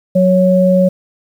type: tone pair together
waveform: sine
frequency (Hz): 184.1 / 554.4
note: F#3 / C#5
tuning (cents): -8 / 0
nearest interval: octave + perfect fifth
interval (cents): 1908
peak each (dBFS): -10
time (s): 0.15-0.89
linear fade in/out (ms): 10
effects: 7-bit

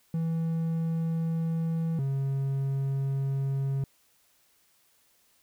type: tone pair in turn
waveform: triangle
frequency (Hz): 163.9 / 136.52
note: E3 / C#3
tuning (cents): -10 / -26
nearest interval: minor third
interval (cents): 316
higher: first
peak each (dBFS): -24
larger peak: neither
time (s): 0.14-1.99 / 1.99-3.84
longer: neither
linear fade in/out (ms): 2
effects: white hiss -66 dBFS RMS until 5.42 s

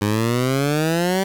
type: exponential sweep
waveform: 15% pulse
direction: up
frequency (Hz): 101.3 to 195.4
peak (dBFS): -11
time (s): 0.01-1.24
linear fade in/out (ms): 10
effects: 7-bit

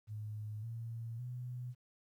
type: tone with pitch steps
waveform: sine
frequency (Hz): 106.7 / 115.02 / 123.99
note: G#2 / A#2 / B2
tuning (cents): +47 / -23 / +7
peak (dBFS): -40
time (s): 0.07-1.75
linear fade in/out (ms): 50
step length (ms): 560
effects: 12-bit

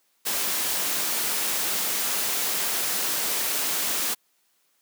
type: noise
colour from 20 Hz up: white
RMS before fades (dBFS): -26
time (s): 0.25-4.15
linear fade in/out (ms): 20
effects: white hiss -68 dBFS RMS until 4.81 s + high-pass 200 Hz 12 dB/octave

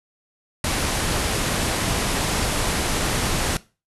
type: low-pass noise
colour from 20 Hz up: pink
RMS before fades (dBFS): -23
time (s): 0.64-3.57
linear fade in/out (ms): 2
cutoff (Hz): 12000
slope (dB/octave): 96
effects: noise-tail reverb RT60 0.3 s tail -19 dB re dry

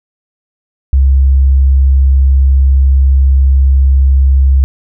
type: tone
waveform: sine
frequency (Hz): 67.2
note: C2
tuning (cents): +47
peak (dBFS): -4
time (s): 0.93-4.64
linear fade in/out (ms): 0
effects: none

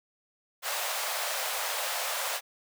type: high-pass noise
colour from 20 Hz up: pink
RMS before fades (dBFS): -32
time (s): 0.62-2.41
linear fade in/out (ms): 50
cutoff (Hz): 540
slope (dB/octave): 48
effects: none

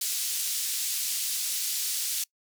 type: band-pass noise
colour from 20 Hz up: white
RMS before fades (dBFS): -30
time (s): 0.01-2.24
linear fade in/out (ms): 5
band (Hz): 3800 to 12000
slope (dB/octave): 12
effects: noise-tail reverb RT60 0.1 s tail -24 dB re dry

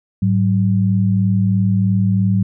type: tone pair together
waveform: sine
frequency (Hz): 106.02 / 189.1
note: G#2 / F#3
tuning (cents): +36 / +38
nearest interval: minor seventh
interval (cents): 1002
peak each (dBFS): -15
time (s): 0.22-2.43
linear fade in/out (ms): 5
effects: none

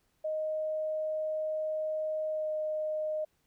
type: tone with pitch glide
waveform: sine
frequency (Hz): 622.3 to 617.6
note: D#5 to D#5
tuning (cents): 0 to -13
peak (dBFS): -30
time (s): 0.24-3.25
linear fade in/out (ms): 10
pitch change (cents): -13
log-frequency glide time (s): 2.3-2.5
effects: pink hiss -74 dBFS RMS until 3.46 s

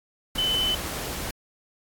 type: tone in noise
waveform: sine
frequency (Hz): 3029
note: F#7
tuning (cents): +40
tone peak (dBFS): -22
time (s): 0.38-0.75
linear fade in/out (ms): 5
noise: pink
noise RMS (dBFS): -32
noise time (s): 0.35-1.31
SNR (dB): +7
effects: AAC 64 kbps

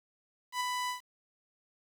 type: tone with ADSR envelope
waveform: sawtooth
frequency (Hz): 994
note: B5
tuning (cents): +11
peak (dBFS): -25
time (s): 0.52-1.01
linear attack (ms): 85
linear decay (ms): 9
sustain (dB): -3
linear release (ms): 120
effects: low-pass 11000 Hz 12 dB/octave + 9-bit

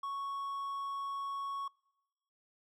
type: tone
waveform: triangle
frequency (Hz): 1108.7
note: C#6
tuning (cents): 0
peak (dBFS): -34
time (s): 0.03-1.68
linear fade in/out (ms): 5
effects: noise-tail reverb RT60 1.0 s tail -26 dB re dry

